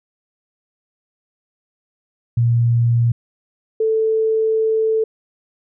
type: tone pair in turn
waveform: sine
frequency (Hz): 118 / 441.4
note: A#2 / A4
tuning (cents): +22 / +5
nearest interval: octave + major seventh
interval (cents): 2283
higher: second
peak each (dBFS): -12 / -14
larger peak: first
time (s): 2.37-3.12 / 3.8-5.04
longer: second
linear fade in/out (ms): 5
effects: none